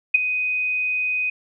sine tone with ADSR envelope, 2500 Hz, D#7, 8 cents sharp, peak -8 dBFS, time 0.14-1.3 s, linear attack 9 ms, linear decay 15 ms, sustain -12 dB, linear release 6 ms, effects none

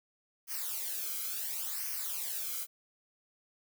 blue noise with flanger, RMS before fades -37 dBFS, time 0.47-2.67 s, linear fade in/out 50 ms, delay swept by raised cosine 0.26 to 1.12 ms, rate 0.71 Hz, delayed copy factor -0.8, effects none

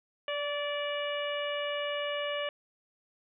harmonic tone with a mistuned harmonic, 582 Hz, D5, 16 cents flat, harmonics 1 / 2 / 3 / 4 / 5 / 6, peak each -33 / -40 / -40 / -41 / -38 / -50 dBFS, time 0.28-2.49 s, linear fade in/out 2 ms, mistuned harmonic 2, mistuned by -19 cents, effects none

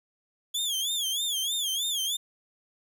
sawtooth tone with vibrato, 3366 Hz, G#7, 23 cents sharp, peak -24 dBFS, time 0.54-2.17 s, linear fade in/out 10 ms, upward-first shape sine, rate 3.2 Hz, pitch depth 140 cents each way, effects none

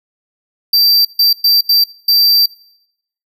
square tone bursts at uneven times, 4686 Hz, D8, 5 cents flat, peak -8 dBFS, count 5, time 0.73-1.05 / 1.19-1.33 / 1.44-1.61 / 1.69-1.84 / 2.08-2.46 s, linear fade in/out 5 ms, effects noise-tail reverb RT60 0.8 s tail -23 dB re dry

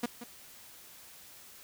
sawtooth tone with echo, 239.8 Hz, A#3, 49 cents sharp, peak -25 dBFS, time 0.03-0.06 s, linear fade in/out 5 ms, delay 180 ms, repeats 1, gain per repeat -12 dB, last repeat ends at 0.24 s, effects white hiss -53 dBFS RMS until 1.63 s

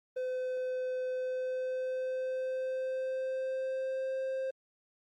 triangle tone with pitch glide, 510 to 527.7 Hz, C5 to C5, -44 to +15 cents, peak -30 dBFS, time 0.16-4.51 s, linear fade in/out 10 ms, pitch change +59 cents, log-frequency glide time 1.09-4.19 s, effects Opus 24 kbps

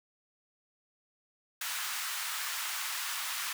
pink high-pass noise, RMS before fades -36 dBFS, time 1.61-3.53 s, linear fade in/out 5 ms, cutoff 1100 Hz, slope 24 dB/octave, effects none

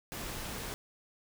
pink noise, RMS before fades -40 dBFS, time 0.12-0.74 s, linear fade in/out 0 ms, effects none

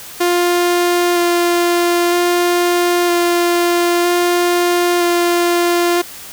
sawtooth tone with vibrato, 349.2 Hz, F4, in tune, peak -8 dBFS, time 0.2-6.02 s, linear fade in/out 10 ms, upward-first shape square, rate 0.52 Hz, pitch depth 9 cents each way, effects white hiss -33 dBFS RMS until 6.32 s

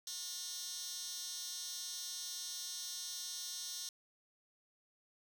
15% pulse tone with high-pass filter, 360.7 Hz, F#4, 44 cents flat, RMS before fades -44 dBFS, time 0.07-3.89 s, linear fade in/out 2 ms, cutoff 4900 Hz, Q 3.4, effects none

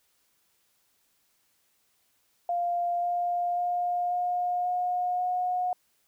sine tone with pitch steps, 698.5 / 703.8 / 709.1 / 714.4 / 719.8 / 725.2 Hz, F5 / F5 / F5 / F5 / F#5 / F#5, 0 / +13 / +26 / +39 / -48 / -35 cents, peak -25 dBFS, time 2.49-5.73 s, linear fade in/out 2 ms, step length 540 ms, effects white hiss -70 dBFS RMS until 6.07 s

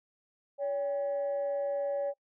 sine tone pair together, 565 / 798.2 Hz, C#5 / G5, +33 / +31 cents, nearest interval tritone, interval 598 cents, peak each -28 / -40 dBFS, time 0.58-2.14 s, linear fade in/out 50 ms, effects noise-tail reverb RT60 0.1 s tail -24 dB re dry + tanh soft clip ceiling -25 dBFS

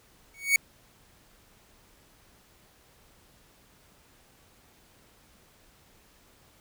45% pulse tone with exponential growth, 2233 Hz, C#7, 12 cents sharp, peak -15 dBFS, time 0.34-0.56 s, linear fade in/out 2 ms, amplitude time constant 46 ms, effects pink hiss -60 dBFS RMS until 6.6 s

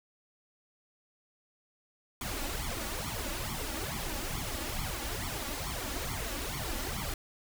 pink noise with flanger, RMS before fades -36 dBFS, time 2.21-7.14 s, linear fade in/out 2 ms, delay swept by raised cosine 0.89 to 3.59 ms, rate 2.3 Hz, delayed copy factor +0.9, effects none

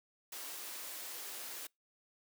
white high-pass noise, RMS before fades -45 dBFS, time 0.32-1.67 s, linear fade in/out 5 ms, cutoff 270 Hz, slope 24 dB/octave, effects noise-tail reverb RT60 0.2 s tail -26 dB re dry

